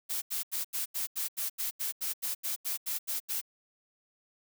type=noise bursts; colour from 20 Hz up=blue; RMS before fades=-33 dBFS; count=16; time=0.09-3.415 s; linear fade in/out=20 ms; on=130 ms; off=83 ms; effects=none